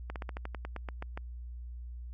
slowing click train, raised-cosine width 0.5 ms, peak -24 dBFS, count 12, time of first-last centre 0.1-1.175 s, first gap 58 ms, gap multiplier 1.1, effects added 60 Hz sine -40 dBFS peak until 2.13 s

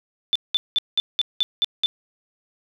sine tone bursts, 3526 Hz, A7, 3 cents sharp, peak -16 dBFS, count 8, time 0.33-1.86 s, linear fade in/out 0 ms, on 25 ms, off 190 ms, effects none

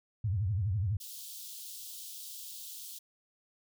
sine tone with vibrato, 99.4 Hz, G2, 25 cents sharp, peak -28 dBFS, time 0.24-0.97 s, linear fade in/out 5 ms, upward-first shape triangle, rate 12 Hz, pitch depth 280 cents each way
white high-pass noise, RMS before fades -45 dBFS, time 1-2.99 s, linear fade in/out 10 ms, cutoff 3100 Hz, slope 48 dB/octave
effects none

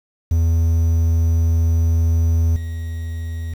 triangle tone with level steps, 82.41 Hz, E2, in tune, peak -11 / -21 dBFS, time 0.31-3.54 s, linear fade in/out 5 ms, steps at 2.56 s, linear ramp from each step 2 ms, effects 7-bit

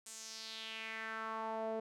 sawtooth tone with band-pass filter sweep, 222 Hz, A3, 16 cents sharp, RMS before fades -43 dBFS, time 0.06-1.8 s, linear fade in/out 5 ms, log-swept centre 8200 to 540 Hz, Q 3.1, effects none

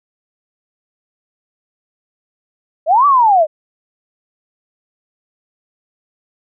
sine linear two-way sweep, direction up then down, 587.3 to 1174.7 to 587.3 Hz, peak -7 dBFS, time 2.86-3.47 s, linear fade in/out 50 ms, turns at 3.06 s, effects none

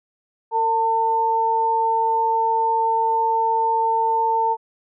sine tone pair together, 454.7 / 899 Hz, A#4 / A5, -43 / +37 cents, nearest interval octave, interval 1180 cents, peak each -25 / -17 dBFS, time 0.51-4.57 s, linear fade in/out 50 ms, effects none

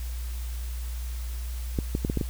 clicks, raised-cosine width 3 ms, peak -13 dBFS, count 6, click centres 1.788 / 1.951 / 2.049 / 2.099 / 2.173 / 2.212 s, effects added 60 Hz sine -30 dBFS peak until 2.29 s + white hiss -46 dBFS RMS until 2.29 s

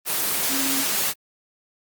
sine tone in noise, 271.2 Hz, C#4, 38 cents flat, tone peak -27 dBFS, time 0.48-0.85 s, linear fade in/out 50 ms, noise white, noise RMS -23 dBFS, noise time 0.05-1.14 s, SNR -7 dB, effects high-pass 150 Hz 12 dB/octave + Opus 24 kbps

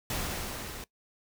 pink noise with level ramp, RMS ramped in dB -32 to -42 dBFS, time 0.1-0.84 s, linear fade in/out 2 ms, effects noise-tail reverb RT60 0.1 s tail -20 dB re dry

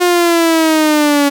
sawtooth linear sweep, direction down, 357.9 to 281.5 Hz, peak -5 dBFS, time 0-1.3 s, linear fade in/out 20 ms, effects none

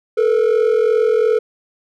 triangle tone pair together, 437.2 / 480 Hz, A4 / B4, -11 / -49 cents, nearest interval major second, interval 162 cents, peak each -11 / -13 dBFS, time 0.17-1.39 s, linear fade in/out 10 ms, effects tanh soft clip ceiling -6 dBFS

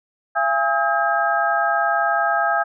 sine tone cluster, 679 / 818 / 1278 / 1608 Hz, F5 / G#5 / D#6 / G6, -49 / -26 / +46 / +44 cents, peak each -22 dBFS, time 0.35-2.64 s, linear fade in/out 20 ms, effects none

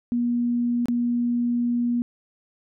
sine tone with dropouts, 240 Hz, B3, 49 cents flat, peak -20 dBFS, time 0.12-2.02 s, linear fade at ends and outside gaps 0 ms, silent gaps 0.857-0.884 s, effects none

